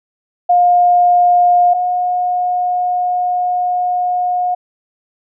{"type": "tone pair in turn", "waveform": "sine", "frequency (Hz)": [710, 720.3], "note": ["F5", "F#5"], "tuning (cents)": [28, -47], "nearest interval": "unison", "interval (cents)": 25, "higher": "second", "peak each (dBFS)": [-7, -13], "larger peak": "first", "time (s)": [[0.49, 1.74], [1.74, 4.55]], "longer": "second", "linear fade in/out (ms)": 10, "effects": []}